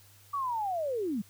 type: linear sweep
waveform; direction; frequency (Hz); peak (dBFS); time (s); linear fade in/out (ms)
sine; down; 1163 to 185; -29; 0.33-1.22; 10
effects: added 99 Hz sine -59 dBFS peak until 1.29 s + white hiss -59 dBFS RMS until 1.29 s